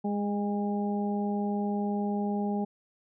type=harmonic tone with a mistuned harmonic; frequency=205.2 Hz; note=G#3; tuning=21 cents flat; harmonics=1 / 2 / 3 / 4; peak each=-28 / -35 / -41 / -36 dBFS; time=0.04-2.65 s; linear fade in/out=10 ms; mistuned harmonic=4; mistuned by=-17 cents; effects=none